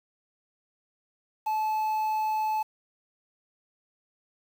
triangle tone with quantisation, 866 Hz, A5, 28 cents flat, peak -23 dBFS, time 1.46-2.63 s, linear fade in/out 10 ms, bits 8, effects none

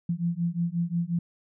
sine beating tone pair, 168.3 / 173.9 Hz, E3 / F3, +36 / -7 cents, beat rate 5.6 Hz, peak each -28 dBFS, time 0.09-1.19 s, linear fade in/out 5 ms, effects none

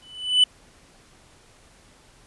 triangle tone with exponential growth, 2991 Hz, F#7, 18 cents sharp, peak -9 dBFS, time 0.02-0.44 s, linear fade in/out 5 ms, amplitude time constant 90 ms, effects pink hiss -54 dBFS RMS until 2.26 s + resampled to 24000 Hz

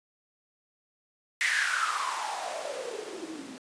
blue noise with band-pass filter sweep, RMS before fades -32 dBFS, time 1.41-3.58 s, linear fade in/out 0 ms, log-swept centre 2000 to 240 Hz, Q 7.7, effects resampled to 22050 Hz

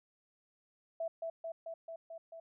sine tone with echo, 659.3 Hz, E5, in tune, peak -34 dBFS, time 1-1.08 s, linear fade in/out 5 ms, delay 220 ms, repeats 6, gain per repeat -2 dB, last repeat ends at 2.4 s, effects none

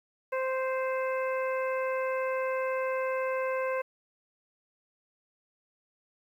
harmonic tone, 522 Hz, C5, 4 cents flat, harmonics 1 / 2 / 3 / 4 / 5, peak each -29 / -35 / -39 / -41 / -43 dBFS, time 0.32-3.82 s, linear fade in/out 10 ms, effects 10-bit

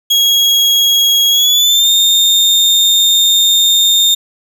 35% pulse tone with pitch glide, 3306 to 3647 Hz, G#7 to A#7, -9 to -39 cents, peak -6 dBFS, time 0.1-4.15 s, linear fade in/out 10 ms, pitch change +170 cents, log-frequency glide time 1.31-1.9 s, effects none

